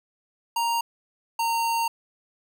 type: tone pair in turn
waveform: square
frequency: 932.3 / 920.5 Hz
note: A#5 / A#5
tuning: 0 / -22 cents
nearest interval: unison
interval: 22 cents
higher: first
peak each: -23 dBFS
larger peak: neither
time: 0.56-0.81 / 1.39-1.88 s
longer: second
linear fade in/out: 5 ms
effects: none